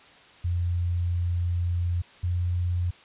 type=tone pair in turn; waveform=sine; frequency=87.31 / 88.32 Hz; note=F2 / F2; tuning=0 / +20 cents; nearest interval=unison; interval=20 cents; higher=second; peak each=-23 dBFS; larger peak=neither; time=0.44-2.02 / 2.23-2.91 s; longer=first; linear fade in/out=10 ms; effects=white hiss -52 dBFS RMS until 3.04 s + resampled to 8000 Hz